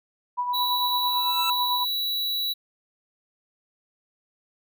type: tone with tremolo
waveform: sine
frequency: 982 Hz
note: B5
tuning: 10 cents flat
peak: -22 dBFS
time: 0.37-1.85 s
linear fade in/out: 20 ms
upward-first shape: sine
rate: 9 Hz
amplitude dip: 50%
type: tone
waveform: square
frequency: 3926 Hz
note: B7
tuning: 11 cents flat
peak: -25 dBFS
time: 0.53-2.54 s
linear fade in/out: 20 ms
type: tone with exponential growth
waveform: 25% pulse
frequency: 1329 Hz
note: E6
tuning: 14 cents sharp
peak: -22 dBFS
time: 0.94-1.5 s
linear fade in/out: 2 ms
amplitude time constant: 120 ms
effects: none